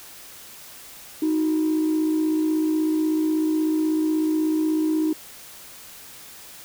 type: tone pair together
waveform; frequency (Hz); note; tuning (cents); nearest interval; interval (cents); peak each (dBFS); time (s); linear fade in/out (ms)
sine; 312.4 / 368.7; D#4 / F#4; +7 / -6; minor third; 287; -18 / -28; 1.22-5.13; 5
effects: tanh soft clip ceiling -15 dBFS + white hiss -43 dBFS RMS until 6.64 s

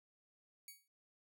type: tone with exponential decay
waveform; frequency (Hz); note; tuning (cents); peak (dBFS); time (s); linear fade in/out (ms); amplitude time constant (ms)
5% pulse; 2250; C#7; +25; -38; 0.68-0.88; 2; 43
effects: none

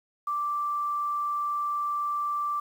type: tone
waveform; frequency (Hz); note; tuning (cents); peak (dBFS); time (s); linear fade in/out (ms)
sine; 1173; D6; -2; -26; 0.27-2.6; 5
effects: 9-bit

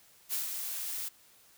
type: noise with ADSR envelope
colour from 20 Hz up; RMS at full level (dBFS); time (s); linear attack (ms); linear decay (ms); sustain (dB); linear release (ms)
blue; -32; 0.29-1.09; 42; 130; -5; 11
effects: white hiss -61 dBFS RMS until 1.57 s

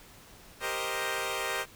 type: chord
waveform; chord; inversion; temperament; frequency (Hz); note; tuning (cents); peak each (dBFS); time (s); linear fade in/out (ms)
10% pulse; C minor seventh; second; equal; 392 / 466.2 / 523.3 / 622.3; G4 / Bb4 / C5 / Eb5; 0 / 0 / 0 / 0; -28; 0.6-1.66; 50
effects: pink hiss -53 dBFS RMS until 1.75 s

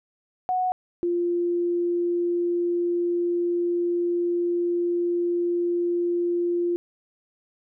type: tone pair in turn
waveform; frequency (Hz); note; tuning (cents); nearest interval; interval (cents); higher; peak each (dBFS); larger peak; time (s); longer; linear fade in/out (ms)
sine; 737 / 347.8; F#5 / F4; -7 / -7; octave + minor second; 1300; first; -21; neither; 0.49-0.72 / 1.03-6.76; second; 0
effects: none

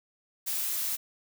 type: noise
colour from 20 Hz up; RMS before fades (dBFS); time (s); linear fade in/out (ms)
blue; -31; 0.46-0.97; 20
effects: none

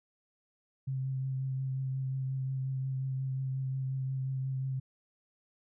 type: tone with vibrato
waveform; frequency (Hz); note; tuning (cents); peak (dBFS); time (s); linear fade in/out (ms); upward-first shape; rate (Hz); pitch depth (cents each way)
sine; 132.5; C3; +22; -31; 0.87-4.8; 10; triangle; 5.6; 20
effects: none

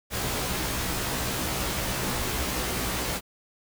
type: noise with comb filter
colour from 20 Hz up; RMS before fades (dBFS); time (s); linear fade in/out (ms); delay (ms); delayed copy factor
pink; -29; 0.1-3.21; 50; 16; +1
effects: none

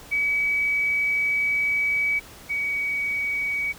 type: tone pair in turn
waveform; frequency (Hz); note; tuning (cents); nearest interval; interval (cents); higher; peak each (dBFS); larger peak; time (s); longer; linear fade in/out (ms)
sine; 2278 / 2262; C#7 / C#7; +47 / +34; unison; 13; first; -20 / -23; first; 0.11-2.2 / 2.49-3.73; first; 20
effects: pink hiss -45 dBFS RMS until 3.78 s

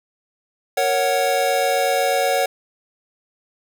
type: chord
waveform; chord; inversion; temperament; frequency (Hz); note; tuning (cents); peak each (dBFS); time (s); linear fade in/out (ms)
square; F# major; first; equal; 466.2 / 554.4 / 740; A#4 / C#5 / F#5; 0 / 0 / 0; -25 / -21 / -21; 0.77-2.46; 5
effects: none

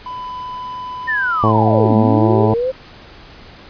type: tone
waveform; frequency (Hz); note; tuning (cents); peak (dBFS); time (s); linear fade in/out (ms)
triangle; 1001; B5; +23; -23; 0.06-1.52; 2
type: linear two-way sweep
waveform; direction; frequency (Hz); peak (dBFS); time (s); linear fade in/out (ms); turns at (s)
sine; down then up; 1847 to 203.1 to 533; -15; 1.07-2.72; 20; 1.95
type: harmonic tone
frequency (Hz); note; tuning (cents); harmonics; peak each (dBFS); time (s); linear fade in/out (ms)
109.4; A2; -9; 1 / 2 / 3 / 4 / 5 / 6 / 7 / 8 / 9; -15 / -18 / -20 / -21 / -22 / -23 / -23 / -24 / -25; 1.43-2.54; 5
effects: pink hiss -40 dBFS RMS until 3.69 s + resampled to 11025 Hz

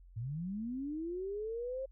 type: linear sweep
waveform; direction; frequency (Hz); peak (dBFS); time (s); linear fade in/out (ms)
sine; up; 104.6 to 540; -36; 0.16-1.86; 10
effects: added 44 Hz sine -54 dBFS peak until 1.91 s

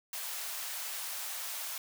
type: high-pass noise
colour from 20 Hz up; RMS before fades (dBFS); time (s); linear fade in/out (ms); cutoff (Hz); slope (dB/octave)
white; -39; 0.13-1.78; 2; 610; 24
effects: none

